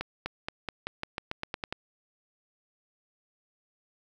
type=accelerating click train; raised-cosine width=0.3 ms; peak=-16 dBFS; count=12; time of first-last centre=0.01-1.725 s; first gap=250 ms; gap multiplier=0.9; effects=9-bit